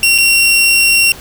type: tone with dropouts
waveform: sawtooth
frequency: 2742 Hz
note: F7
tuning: 32 cents flat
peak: -4 dBFS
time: 0.03-1.12 s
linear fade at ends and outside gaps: 1 ms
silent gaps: 0.18-0.184 s
effects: pink hiss -33 dBFS RMS until 1.2 s